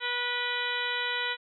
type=harmonic tone with a mistuned harmonic; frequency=487.5 Hz; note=B4; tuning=23 cents flat; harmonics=1 / 2 / 3 / 4 / 5 / 6 / 7 / 8; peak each=-40 / -37 / -34 / -34 / -38 / -37 / -39 / -36 dBFS; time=0-1.37 s; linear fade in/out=50 ms; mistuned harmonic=6; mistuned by=+62 cents; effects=none